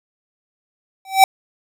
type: tone with exponential growth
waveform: square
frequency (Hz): 770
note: G5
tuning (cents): -31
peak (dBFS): -3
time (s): 1.05-1.24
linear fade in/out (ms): 2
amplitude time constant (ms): 40
effects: none